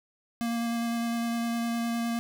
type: tone with vibrato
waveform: square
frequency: 233.1 Hz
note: A#3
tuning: in tune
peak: -28 dBFS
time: 0.41-2.19 s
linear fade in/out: 0 ms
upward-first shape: square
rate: 9.8 Hz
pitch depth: 8 cents each way
effects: none